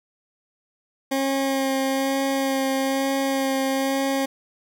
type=tone with vibrato; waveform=20% pulse; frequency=269.7 Hz; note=C#4; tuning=47 cents flat; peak=-16 dBFS; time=1.11-4.26 s; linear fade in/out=10 ms; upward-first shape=sine; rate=1.1 Hz; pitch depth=14 cents each way; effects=none